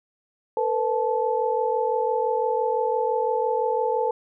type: tone cluster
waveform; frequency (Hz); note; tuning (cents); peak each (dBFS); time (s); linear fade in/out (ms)
sine; 454.1 / 500 / 871; A#4 / B4 / A5; -45 / +21 / -18; -25; 0.57-4.11; 2
effects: none